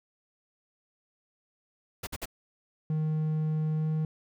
pink noise bursts, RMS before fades -35 dBFS, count 3, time 2.03-2.257 s, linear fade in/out 10 ms, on 41 ms, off 52 ms
triangle tone with pitch glide, 155.56 to 156.46 Hz, D#3 to D#3, 0 to +10 cents, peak -24 dBFS, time 2.9-4.05 s, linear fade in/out 2 ms, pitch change +10 cents, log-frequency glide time 3.75-3.87 s
effects none

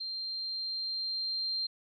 sine tone with level ramp, 4171 Hz, C8, 6 cents flat, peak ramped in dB -35 to -30 dBFS, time 0-1.67 s, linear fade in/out 10 ms, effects none

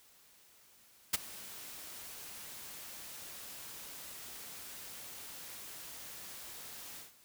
white noise with ADSR envelope, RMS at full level -27 dBFS, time 1.13-7.13 s, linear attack 10 ms, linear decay 22 ms, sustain -21 dB, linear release 150 ms, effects white hiss -63 dBFS RMS until 7.24 s

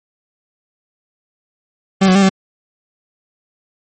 40% pulse tone with pitch steps, 192.9 / 185.5 / 197.2 / 191.5 Hz, G3 / F#3 / G3 / G3, -28 / +5 / +11 / -40 cents, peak -7 dBFS, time 2.01-2.294 s, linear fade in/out 10 ms, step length 71 ms, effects MP3 32 kbps

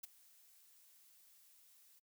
blue noise with ADSR envelope, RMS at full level -45 dBFS, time 0.03-2 s, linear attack 10 ms, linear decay 14 ms, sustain -21 dB, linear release 20 ms, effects noise-tail reverb RT60 0.1 s tail -25 dB re dry

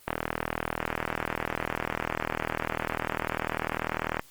click train, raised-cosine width 0.5 ms, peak -11 dBFS, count 166, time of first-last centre 0.08-4.195 s, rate 40.1 Hz, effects white hiss -55 dBFS RMS until 4.3 s + Opus 24 kbps

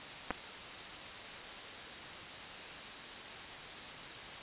clicks, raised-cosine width 0.5 ms, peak -18 / -22 dBFS, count 2, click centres 0.306 / 0.31 s, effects white hiss -45 dBFS RMS until 4.42 s + resampled to 8000 Hz

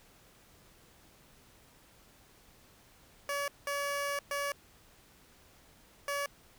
15% pulse tone bursts at uneven times, 568 Hz, C#5, 42 cents sharp, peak -26 dBFS, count 4, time 3.29-3.48 / 3.67-4.19 / 4.31-4.52 / 6.08-6.26 s, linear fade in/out 2 ms, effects pink hiss -61 dBFS RMS until 6.58 s

